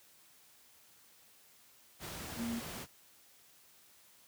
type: tone in noise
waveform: sine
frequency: 233.1 Hz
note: A#3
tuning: in tune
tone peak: -35 dBFS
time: 2.36-2.62 s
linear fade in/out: 50 ms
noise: pink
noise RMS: -44 dBFS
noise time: 1.99-2.87 s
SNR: +6 dB
effects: white hiss -63 dBFS RMS until 4.27 s + high-pass 60 Hz 12 dB/octave